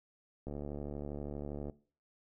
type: click train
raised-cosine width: 2 ms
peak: -28 dBFS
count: 90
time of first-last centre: 0.47-1.698 s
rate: 72.5 Hz
effects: noise-tail reverb RT60 0.4 s tail -19 dB re dry